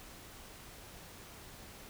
silence, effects pink hiss -52 dBFS RMS until 1.89 s

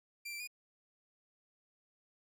sawtooth tone with pitch steps, 2364 / 2342 / 2449 Hz, D7 / D7 / D#7, +11 / -5 / -28 cents, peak -38 dBFS, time 0.25-0.475 s, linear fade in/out 10 ms, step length 75 ms, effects none

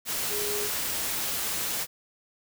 sine tone in noise, 415.3 Hz, G#4, in tune, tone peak -32 dBFS, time 0.29-0.7 s, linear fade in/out 50 ms, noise white, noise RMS -30 dBFS, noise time 0.05-1.87 s, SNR -5 dB, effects none

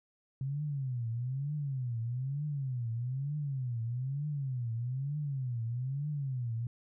sine tone with vibrato, 130.7 Hz, C3, 1 cent flat, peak -32 dBFS, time 0.41-6.67 s, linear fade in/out 2 ms, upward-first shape triangle, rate 1.1 Hz, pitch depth 260 cents each way, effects none

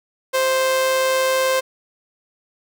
sawtooth tone with amplitude modulation, 523.3 Hz, C5, in tune, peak -11 dBFS, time 0.33-1.61 s, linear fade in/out 20 ms, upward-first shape sine, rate 151 Hz, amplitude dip 30%, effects none

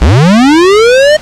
square linear sweep, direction up, 49 to 622.3 Hz, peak -3 dBFS, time 0.01-1.17 s, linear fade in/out 10 ms, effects pink hiss -28 dBFS RMS until 1.21 s + low-pass 6000 Hz 12 dB/octave

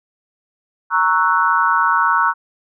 sine chord, F# dominant seventh, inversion first, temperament equal, 932.3 / 1108.7 / 1318.5 / 1480 Hz, A#5 / C#6 / E6 / F#6, 0 / 0 / 0 / 0 cents, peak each -18 dBFS, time 0.9-2.34 s, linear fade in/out 50 ms, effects none

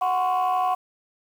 sine tone cluster, 737 / 1037 / 1109 Hz, F#5 / C6 / C#6, -7 / -16 / 0 cents, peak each -20 / -26 / -25 dBFS, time 0.01-0.75 s, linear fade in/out 10 ms, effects tanh soft clip ceiling -16 dBFS + 8-bit

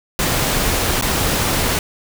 pink noise with dropouts, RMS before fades -18 dBFS, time 0.19-1.79 s, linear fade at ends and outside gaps 1 ms, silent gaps 1.012-1.023 s, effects none

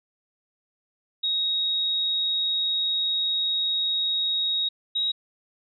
sine tone pair in turn, 3775 / 3810 Hz, A#7 / A#7, +21 / +37 cents, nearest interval unison, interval 16 cents, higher second, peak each -22 dBFS, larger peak neither, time 1.23-4.69 / 4.95-5.12 s, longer first, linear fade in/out 10 ms, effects none

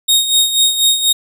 sawtooth tone with tremolo, 3729 Hz, A#7, in tune, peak -5 dBFS, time 0.08-1.13 s, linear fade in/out 10 ms, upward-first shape sine, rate 4.1 Hz, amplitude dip 65%, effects none

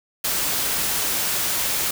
white noise, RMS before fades -23 dBFS, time 0.24-1.91 s, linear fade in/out 5 ms, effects none

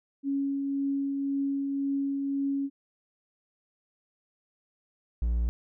sine tone with tremolo, 277.2 Hz, C#4, in tune, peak -25 dBFS, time 0.23-2.7 s, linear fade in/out 50 ms, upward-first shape triangle, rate 1.9 Hz, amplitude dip 30%
triangle tone, 58.27 Hz, A#1, in tune, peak -22 dBFS, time 5.22-5.49 s, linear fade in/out 0 ms
effects none

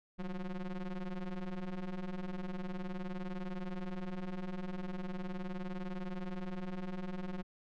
square ring-modulated tone, 89.8 Hz, F2, 49 cents sharp, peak -35 dBFS, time 0.18-7.43 s, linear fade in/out 20 ms, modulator 99.6 Hz, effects low-pass 3000 Hz 12 dB/octave

